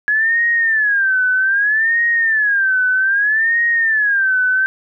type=tone with vibrato; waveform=sine; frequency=1679 Hz; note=G#6; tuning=18 cents sharp; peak=-12 dBFS; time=0.08-4.66 s; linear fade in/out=0 ms; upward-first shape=sine; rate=0.63 Hz; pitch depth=190 cents each way; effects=none